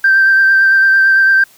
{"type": "tone with vibrato", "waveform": "sine", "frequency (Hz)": 1568, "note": "G6", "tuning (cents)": 0, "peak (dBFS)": -5, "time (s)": [0.04, 1.44], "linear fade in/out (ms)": 5, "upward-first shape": "triangle", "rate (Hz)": 8.9, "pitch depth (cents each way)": 22, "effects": ["tanh soft clip ceiling -2 dBFS", "white hiss -46 dBFS RMS until 1.57 s"]}